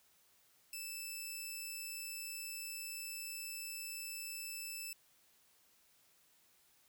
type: tone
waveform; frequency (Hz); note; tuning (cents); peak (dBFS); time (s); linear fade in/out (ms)
10% pulse; 2637; E7; 0; -34; 0.73-4.93; 2
effects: white hiss -70 dBFS RMS until 6.88 s